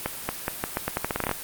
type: accelerating click train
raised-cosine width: 0.5 ms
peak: -9 dBFS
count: 15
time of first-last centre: 0.06-1.313 s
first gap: 230 ms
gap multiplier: 0.83
effects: white hiss -36 dBFS RMS until 1.43 s + Opus 32 kbps